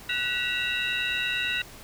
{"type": "tone cluster", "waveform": "sine", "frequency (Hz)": [1484, 1937, 2666, 2795, 3829], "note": ["F#6", "B6", "E7", "F7", "A#7"], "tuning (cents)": [5, -34, 19, 1, 46], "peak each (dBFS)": -31, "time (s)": [0.09, 1.62], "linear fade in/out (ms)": 5, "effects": ["tanh soft clip ceiling -18 dBFS", "pink hiss -46 dBFS RMS until 1.83 s"]}